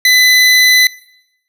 25% pulse tone, 2006 Hz, B6, 26 cents sharp, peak -3 dBFS, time 0.05-0.87 s, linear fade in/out 2 ms, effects noise-tail reverb RT60 0.8 s tail -21 dB re dry

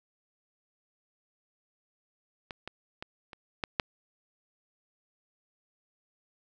clicks, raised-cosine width 0.3 ms, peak -22 / -22 / -22 / -28 / -14 / -9 dBFS, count 6, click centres 2.508 / 2.676 / 3.025 / 3.332 / 3.638 / 3.798 s, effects none

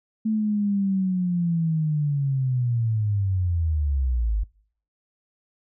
sine linear sweep, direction down, 220.5 to 49.04 Hz, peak -20 dBFS, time 0.25-4.44 s, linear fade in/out 10 ms, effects noise-tail reverb RT60 0.6 s tail -26 dB re dry

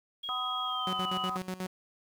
sine tone with pitch glide, 3286 to 2944 Hz, G#7 to F#7, -19 to -9 cents, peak -35 dBFS, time 0.23-1.29 s, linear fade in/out 10 ms, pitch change -190 cents, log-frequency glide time 0.64-1.1 s
harmonic tone, 251.4 Hz, B3, 31 cents sharp, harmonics 3 / 4 / 5, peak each -39 / -41 / -33 dBFS, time 0.29-1.37 s, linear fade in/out 0 ms
sawtooth tone with tremolo, 185 Hz, F#3, in tune, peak -29 dBFS, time 0.87-1.67 s, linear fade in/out 2 ms, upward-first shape square, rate 8.2 Hz, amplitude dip 80%
effects 10-bit

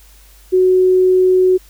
sine tone, 370 Hz, F#4, in tune, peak -8 dBFS, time 0.52-1.58 s, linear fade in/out 20 ms, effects added 50 Hz sine -43 dBFS peak until 1.69 s + white hiss -48 dBFS RMS until 1.69 s

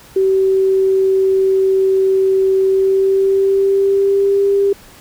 sine tone with pitch glide, 383.2 to 397.9 Hz, G4 to G4, -39 to +26 cents, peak -10 dBFS, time 0.16-4.73 s, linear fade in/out 5 ms, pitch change +65 cents, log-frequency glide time 2.62-4.45 s, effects pink hiss -42 dBFS RMS until 5 s

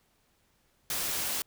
white noise, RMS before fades -32 dBFS, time 0.9-1.42 s, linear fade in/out 2 ms, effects pink hiss -70 dBFS RMS until 1.46 s

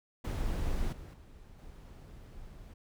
brown noise with level steps, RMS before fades -33 / -46 / -52 / -49 dBFS, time 0.24-2.74 s, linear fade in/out 10 ms, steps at 0.92 / 1.13 / 1.58 s, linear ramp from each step 10 ms, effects none

